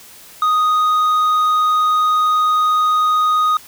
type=tone with tanh clipping; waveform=sine; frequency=1244.5 Hz; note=D#6; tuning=in tune; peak=-13 dBFS; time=0.42-3.57 s; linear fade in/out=2 ms; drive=5 dB; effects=white hiss -41 dBFS RMS until 3.67 s